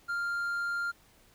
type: tone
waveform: triangle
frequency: 1396.9 Hz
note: F6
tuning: in tune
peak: -28 dBFS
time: 0.08-0.92 s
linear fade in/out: 20 ms
effects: pink hiss -62 dBFS RMS until 1.34 s